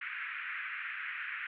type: band-pass noise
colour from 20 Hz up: pink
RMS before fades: -40 dBFS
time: 0.01-1.47 s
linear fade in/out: 5 ms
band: 1400 to 2500 Hz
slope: 48 dB/octave
effects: none